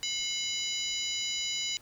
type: harmonic tone with a mistuned harmonic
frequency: 988 Hz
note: B5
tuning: in tune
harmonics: 2 / 3 / 4 / 5 / 6 / 7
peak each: -40 / -35 / -36 / -40 / -41 / -37 dBFS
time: 0.03-1.77 s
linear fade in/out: 0 ms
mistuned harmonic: 2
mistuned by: +140 cents
effects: pink hiss -57 dBFS RMS until 1.81 s